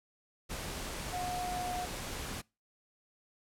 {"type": "tone in noise", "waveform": "sine", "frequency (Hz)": 722, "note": "F#5", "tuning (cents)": -43, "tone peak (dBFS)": -35, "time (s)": [1.12, 1.86], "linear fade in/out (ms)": 20, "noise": "pink", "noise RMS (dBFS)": -40, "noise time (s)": [0.49, 2.42], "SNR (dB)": 2, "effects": ["noise-tail reverb RT60 0.3 s tail -26 dB re dry", "low-pass 12000 Hz 12 dB/octave"]}